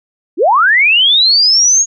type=linear sweep; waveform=sine; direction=up; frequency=269.3 to 6700 Hz; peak=-6 dBFS; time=0.37-1.86 s; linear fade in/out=50 ms; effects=none